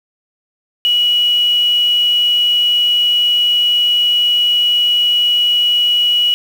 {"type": "tone with quantisation", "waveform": "sine", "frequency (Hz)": 2922, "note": "F#7", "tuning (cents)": -22, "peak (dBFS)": -10, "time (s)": [0.85, 6.34], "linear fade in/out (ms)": 0, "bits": 5, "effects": []}